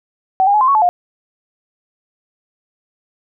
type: tone with pitch steps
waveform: sine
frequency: 759 / 809 / 847 / 1040 / 1111 / 864 / 712 Hz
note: F#5 / G#5 / G#5 / C6 / C#6 / A5 / F5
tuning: +44 / -46 / +34 / -11 / +4 / -32 / +33 cents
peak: -9 dBFS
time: 0.4-0.89 s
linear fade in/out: 0 ms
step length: 70 ms
effects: none